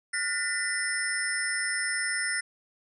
sine tone cluster, 1439 / 1800 / 1998 / 5290 / 9340 Hz, F#6 / A6 / B6 / E8 / D9, -49 / +39 / +20 / +5 / -11 cents, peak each -34 / -32 / -32 / -36 / -34 dBFS, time 0.13-2.41 s, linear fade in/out 10 ms, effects none

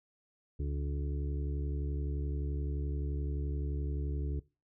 harmonic tone, 71.6 Hz, D2, 43 cents flat, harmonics 1 / 2 / 4 / 5 / 6, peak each -33 / -39 / -45 / -47 / -49 dBFS, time 0.59-4.4 s, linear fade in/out 10 ms, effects noise-tail reverb RT60 0.3 s tail -21 dB re dry

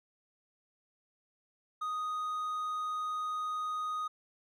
triangle tone, 1244.5 Hz, D#6, in tune, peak -31 dBFS, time 1.81-4.08 s, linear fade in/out 10 ms, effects none

